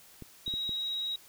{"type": "clicks", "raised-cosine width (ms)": 3, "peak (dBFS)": -30, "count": 4, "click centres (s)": [0.223, 0.479, 0.539, 0.693]}
{"type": "tone", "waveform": "sine", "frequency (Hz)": 3821, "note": "A#7", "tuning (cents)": 42, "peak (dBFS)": -31, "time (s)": [0.46, 1.16], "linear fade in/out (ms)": 5}
{"effects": ["white hiss -56 dBFS RMS until 1.28 s"]}